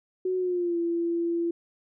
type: tone with pitch glide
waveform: sine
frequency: 370 to 339.3 Hz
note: F#4 to F4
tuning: 0 to -50 cents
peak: -24 dBFS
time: 0.25-1.51 s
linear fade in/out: 5 ms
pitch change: -150 cents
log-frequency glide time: 0.37-0.78 s
effects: none